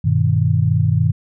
sine chord, G augmented, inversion none, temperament equal with one note detuned, 98 / 121.56 / 155.56 Hz, G2 / B2 / D#3, 0 / -27 / 0 cents, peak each -17 dBFS, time 0.04-1.12 s, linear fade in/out 10 ms, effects none

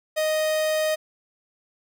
45% pulse tone, 622.3 Hz, D#5, in tune, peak -21 dBFS, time 0.16-0.96 s, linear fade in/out 20 ms, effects none

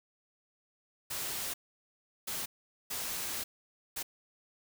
white noise bursts at uneven times, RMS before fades -37 dBFS, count 4, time 1.1-1.54 / 2.27-2.46 / 2.9-3.44 / 3.96-4.03 s, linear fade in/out 10 ms, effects none

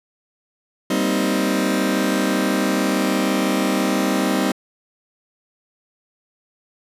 sawtooth chord, C minor seventh, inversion second, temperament just, 196.22 / 235.5 / 261.6 / 314 Hz, G3 / Bb3 / C4 / Eb4, +2 / +18 / 0 / +16 cents, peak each -18 / -23 / -18 / -19 dBFS, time 0.9-4.52 s, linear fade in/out 5 ms, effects resampled to 32000 Hz

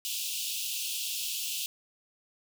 pink high-pass noise, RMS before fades -34 dBFS, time 0.05-1.66 s, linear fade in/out 0 ms, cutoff 2600 Hz, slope 96 dB/octave, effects none

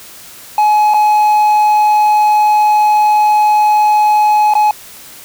triangle tone with dropouts, 845 Hz, G#5, 30 cents sharp, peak -5 dBFS, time 0.58-4.71 s, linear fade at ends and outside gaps 2 ms, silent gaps 0.938-0.943 / 4.538-4.552 s, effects white hiss -35 dBFS RMS until 5.24 s

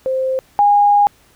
sine tone pair in turn, 523.3 / 818.6 Hz, C5 / G#5, 0 / -25 cents, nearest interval minor sixth, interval 775 cents, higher second, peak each -15 / -8 dBFS, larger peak second, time 0.06-0.39 / 0.59-1.07 s, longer second, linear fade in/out 0 ms, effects pink hiss -52 dBFS RMS until 1.35 s

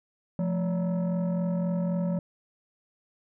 sine tone with frequency modulation, 174.61 Hz, F3, in tune, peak -22 dBFS, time 0.39-2.19 s, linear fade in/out 2 ms, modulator 393 Hz, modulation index 0.66, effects tanh soft clip ceiling -24 dBFS

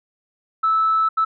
sine tone bursts at uneven times, 1310 Hz, E6, 11 cents flat, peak -14 dBFS, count 2, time 0.63-1.09 / 1.17-1.25 s, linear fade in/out 10 ms, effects tanh soft clip ceiling -10 dBFS

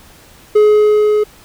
triangle tone with level ramp, 422.5 Hz, G#4, 30 cents sharp, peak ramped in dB -3 to -8 dBFS, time 0.55-1.24 s, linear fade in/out 10 ms, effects pink hiss -43 dBFS RMS until 1.44 s

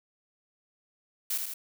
blue noise with echo, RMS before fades -30 dBFS, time 1.3-1.38 s, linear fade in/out 5 ms, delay 80 ms, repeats 2, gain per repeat -4 dB, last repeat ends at 1.54 s, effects none

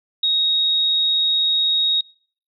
sine tone, 3764 Hz, A#7, 16 cents sharp, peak -15 dBFS, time 0.23-2.01 s, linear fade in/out 5 ms, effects noise-tail reverb RT60 0.5 s tail -24 dB re dry

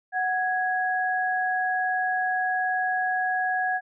sine tone pair together, 740 / 1661.2 Hz, F#5 / G#6, 0 / 0 cents, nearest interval octave + major second, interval 1400 cents, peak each -25 / -26 dBFS, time 0.12-3.81 s, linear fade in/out 50 ms, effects none

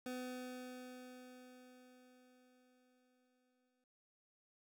25% pulse tone with exponential decay, 252 Hz, B3, 35 cents sharp, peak -38 dBFS, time 0.06-3.84 s, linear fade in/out 2 ms, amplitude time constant 820 ms, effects none

